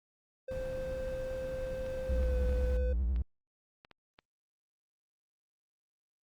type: tone with pitch glide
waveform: triangle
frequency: 521 to 503.3 Hz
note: C5 to B4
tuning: -7 to +33 cents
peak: -34 dBFS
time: 0.48-2.93 s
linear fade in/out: 5 ms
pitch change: -60 cents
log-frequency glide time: 2.1-2.38 s
type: noise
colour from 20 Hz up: brown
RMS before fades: -42 dBFS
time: 0.51-2.77 s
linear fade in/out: 2 ms
type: clicks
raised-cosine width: 0.3 ms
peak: -36 dBFS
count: 8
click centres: 1.864 / 2.231 / 2.494 / 2.528 / 3.162 / 3.849 / 3.913 / 4.189 s
type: tone with vibrato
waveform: triangle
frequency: 61.6 Hz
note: B1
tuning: 4 cents flat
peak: -26 dBFS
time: 2.09-3.22 s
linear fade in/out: 0 ms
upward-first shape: triangle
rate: 10 Hz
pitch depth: 250 cents each way
effects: Opus 48 kbps